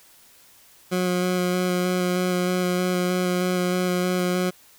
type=tone with vibrato; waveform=20% pulse; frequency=180.8 Hz; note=F#3; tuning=40 cents flat; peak=-16 dBFS; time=0.91-4.51 s; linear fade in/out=20 ms; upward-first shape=square; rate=3.2 Hz; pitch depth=10 cents each way; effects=white hiss -53 dBFS RMS until 4.78 s